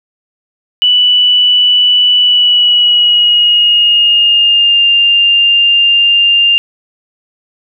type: tone with pitch glide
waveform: sine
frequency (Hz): 2965 to 2799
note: F#7 to F7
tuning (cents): +3 to +3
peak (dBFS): -5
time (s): 0.82-6.58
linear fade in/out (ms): 0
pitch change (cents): -100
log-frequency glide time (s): 2.17-4.85
effects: none